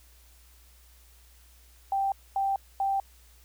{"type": "tone bursts", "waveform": "sine", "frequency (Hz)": 784, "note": "G5", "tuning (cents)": 0, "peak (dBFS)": -24, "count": 3, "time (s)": [1.92, 3], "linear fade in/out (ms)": 2, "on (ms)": 200, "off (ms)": 240, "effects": ["added 60 Hz sine -55 dBFS peak until 3.44 s", "white hiss -60 dBFS RMS until 3.44 s"]}